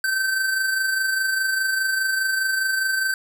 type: tone with amplitude modulation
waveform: square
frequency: 1547 Hz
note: G6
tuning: 23 cents flat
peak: -19 dBFS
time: 0.04-3.14 s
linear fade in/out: 2 ms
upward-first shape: sine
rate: 24.9 Hz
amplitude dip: 40%
effects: none